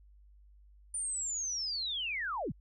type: linear sweep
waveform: sine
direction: down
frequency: 9250 to 83.6 Hz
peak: -33 dBFS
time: 0.94-2.52 s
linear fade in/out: 5 ms
effects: added 50 Hz sine -56 dBFS peak until 2.6 s